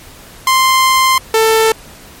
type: tone pair in turn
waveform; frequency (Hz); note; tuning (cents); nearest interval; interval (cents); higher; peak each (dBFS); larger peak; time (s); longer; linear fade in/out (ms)
sawtooth; 1046.5 / 444.3; C6 / A4; 0 / +17; octave + minor third; 1483; first; -4; neither; 0.47-1.18 / 1.34-1.72; first; 2
effects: pink hiss -37 dBFS RMS until 2.2 s + MP3 64 kbps